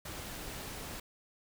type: noise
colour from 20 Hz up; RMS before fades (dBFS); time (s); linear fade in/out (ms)
pink; -43; 0.05-1; 5
effects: none